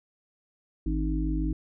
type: harmonic tone with a mistuned harmonic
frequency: 51.91 Hz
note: G#1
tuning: in tune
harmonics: 1 / 3 / 5 / 6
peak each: -27 / -34 / -34 / -31 dBFS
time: 0.86-1.53 s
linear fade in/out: 5 ms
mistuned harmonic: 5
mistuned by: +37 cents
effects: none